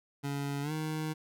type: tone with pitch glide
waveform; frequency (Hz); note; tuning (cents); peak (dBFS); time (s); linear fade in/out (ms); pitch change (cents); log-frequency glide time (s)
25% pulse; 141.3 to 155.88; C#3 to D#3; +34 to +4; -29; 0.23-1.14; 20; +170; 0.62-0.72
effects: none